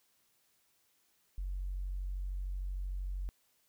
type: tone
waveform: sine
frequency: 46.52 Hz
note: F#1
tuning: 10 cents sharp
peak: -34 dBFS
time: 1.38-3.29 s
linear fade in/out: 0 ms
effects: tanh soft clip ceiling -30 dBFS + white hiss -73 dBFS RMS until 3.68 s